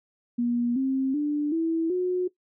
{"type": "tone with pitch steps", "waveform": "sine", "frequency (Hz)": [239.6, 265.9, 295, 327.3, 363.2], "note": ["A#3", "C4", "D4", "E4", "F#4"], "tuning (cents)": [48, 28, 8, -12, -32], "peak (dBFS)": -22, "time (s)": [0.38, 2.28], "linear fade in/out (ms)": 10, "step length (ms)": 380, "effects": ["noise-tail reverb RT60 0.1 s tail -17 dB re dry"]}